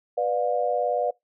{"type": "chord", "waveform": "sine", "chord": "B diminished", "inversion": "none", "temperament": "just", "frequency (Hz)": [493.9, 592.7, 711.2], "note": ["B4", "D5", "F5"], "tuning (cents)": [0, 16, 31], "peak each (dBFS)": -26, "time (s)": [0.17, 1.11], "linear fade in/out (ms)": 10, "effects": ["noise-tail reverb RT60 0.2 s tail -26 dB re dry"]}